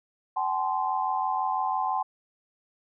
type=tone cluster; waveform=sine; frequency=764 / 850 / 1040 Hz; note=G5 / G#5 / C6; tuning=-45 / +40 / -11 cents; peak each=-29 dBFS; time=0.36-2.03 s; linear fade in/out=10 ms; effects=none